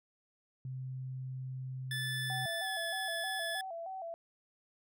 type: tone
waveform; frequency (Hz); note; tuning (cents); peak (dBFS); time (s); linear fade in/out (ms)
sine; 130; C3; -11; -38; 0.65-2.46; 2
type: tone with pitch glide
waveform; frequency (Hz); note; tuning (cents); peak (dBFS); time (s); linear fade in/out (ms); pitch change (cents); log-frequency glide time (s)
25% pulse; 1745 to 1719; A6 to A6; -15 to -41; -32; 1.91-3.61; 2; -26; 2.63-2.68
type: tone with vibrato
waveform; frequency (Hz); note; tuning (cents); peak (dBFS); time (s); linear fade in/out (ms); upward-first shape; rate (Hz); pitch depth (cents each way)
sine; 714; F5; +38; -39; 2.3-4.14; 0; square; 3.2; 110
effects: none